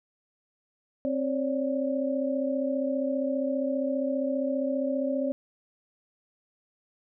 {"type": "tone cluster", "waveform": "sine", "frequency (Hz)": [264.3, 546, 581], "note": ["C4", "C#5", "D5"], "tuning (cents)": [18, -26, -19], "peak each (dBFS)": [-28, -31, -31], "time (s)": [1.05, 5.32], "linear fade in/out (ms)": 0, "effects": []}